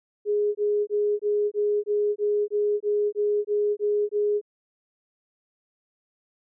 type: tone bursts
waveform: sine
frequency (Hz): 415.3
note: G#4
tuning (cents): 0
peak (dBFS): -20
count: 13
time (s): 0.25-4.414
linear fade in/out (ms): 50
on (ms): 300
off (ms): 22
effects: none